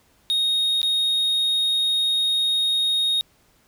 triangle tone with dropouts, 3729 Hz, A#7, in tune, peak -17 dBFS, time 0.3-3.21 s, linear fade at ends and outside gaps 0 ms, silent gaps 0.816-0.83 s, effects pink hiss -60 dBFS RMS until 3.67 s

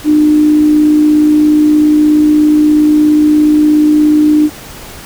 sine tone with amplitude modulation, 302.1 Hz, D4, 49 cents sharp, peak -3 dBFS, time 0.04-4.5 s, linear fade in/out 50 ms, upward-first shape sine, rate 56.9 Hz, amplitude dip 30%, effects pink hiss -30 dBFS RMS until 5.05 s

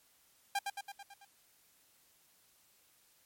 sawtooth tone with echo, 800 Hz, G5, 35 cents sharp, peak -27 dBFS, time 0.55-0.59 s, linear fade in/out 5 ms, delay 110 ms, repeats 6, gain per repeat -4 dB, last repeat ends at 1.25 s, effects white hiss -68 dBFS RMS until 3.25 s + MP3 64 kbps

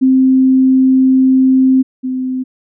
sine tone pair in turn, 261.6 / 257.7 Hz, C4 / C4, 0 / -26 cents, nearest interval unison, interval 26 cents, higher first, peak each -6 / -15 dBFS, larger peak first, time 0.01-1.83 / 2.03-2.44 s, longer first, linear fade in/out 20 ms, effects none

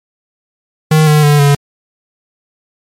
square tone with pitch steps, 155.8 / 151.28 / 146.89 / 142.62 Hz, D#3 / D#3 / D3 / C#3, +3 / -48 / +1 / +50 cents, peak -6 dBFS, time 0.91-1.55 s, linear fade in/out 5 ms, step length 160 ms, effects MP3 64 kbps

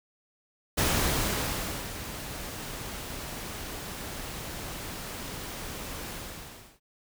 pink noise with ADSR envelope, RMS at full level -25 dBFS, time 0.77-6.8 s, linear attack 16 ms, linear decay 1100 ms, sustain -13 dB, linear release 680 ms, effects none

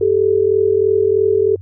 sine tone pair together, 392 / 435.1 Hz, G4 / A4, 0 / -19 cents, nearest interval major second, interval 181 cents, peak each -14 dBFS, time 0.01-1.56 s, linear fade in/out 5 ms, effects added 95 Hz sine -31 dBFS peak until 1.61 s

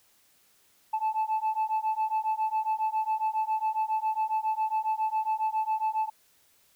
sine beating tone pair, 869 / 876.3 Hz, A5 / A5, -22 / -7 cents, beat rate 7.3 Hz, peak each -27 dBFS, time 0.93-6.1 s, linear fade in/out 10 ms, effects tanh soft clip ceiling -22 dBFS + white hiss -64 dBFS RMS until 6.75 s

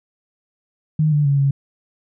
sine tone with pitch steps, 154.6 / 147.5 / 140.5 / 138.7 Hz, D#3 / D3 / C#3 / C#3, -11 / +8 / +24 / +1 cents, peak -13 dBFS, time 0.99-1.51 s, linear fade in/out 5 ms, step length 130 ms, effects none

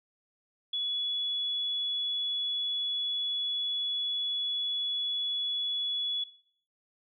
sine tone, 3398 Hz, G#7, 39 cents sharp, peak -29 dBFS, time 0.73-6.24 s, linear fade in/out 5 ms, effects noise-tail reverb RT60 0.6 s tail -17 dB re dry

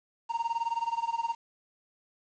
triangle tone with tremolo, 926 Hz, A#5, 12 cents flat, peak -23 dBFS, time 0.29-1.35 s, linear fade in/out 20 ms, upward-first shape sine, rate 19 Hz, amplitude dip 90%, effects resampled to 16000 Hz + 9-bit

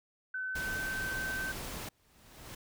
sine tone with pitch glide, 1517 to 1543.5 Hz, F#6 to G6, +43 to -27 cents, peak -34 dBFS, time 0.34-1.52 s, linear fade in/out 5 ms, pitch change +30 cents, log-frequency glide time 0.45-0.89 s
pink noise, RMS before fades -41 dBFS, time 0.55-1.89 s, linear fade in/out 5 ms
pink noise with exponential growth, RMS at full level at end -45 dBFS, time 1.67-2.55 s, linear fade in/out 5 ms, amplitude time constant 190 ms
effects none

